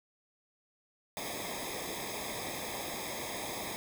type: noise with comb filter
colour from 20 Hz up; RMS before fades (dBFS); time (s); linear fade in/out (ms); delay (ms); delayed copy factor
pink; -39; 1.17-3.76; 0; 0.69; -1
effects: none